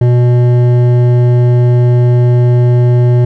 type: tone with hard clipping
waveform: triangle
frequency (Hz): 122.3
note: B2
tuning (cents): -16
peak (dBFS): -7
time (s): 0.01-3.25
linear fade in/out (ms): 5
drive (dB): 14
effects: none